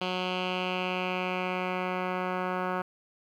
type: tone with low-pass filter sweep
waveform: 10% pulse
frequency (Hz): 183.1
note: F#3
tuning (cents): -18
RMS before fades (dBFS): -31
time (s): 0.01-2.82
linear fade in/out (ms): 5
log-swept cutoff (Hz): 3400 to 1600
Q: 3.1
effects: 10-bit